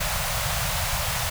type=band-stop noise; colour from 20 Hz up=pink; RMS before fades=-26 dBFS; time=0-1.3 s; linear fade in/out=10 ms; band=170 to 550 Hz; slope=48 dB/octave; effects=none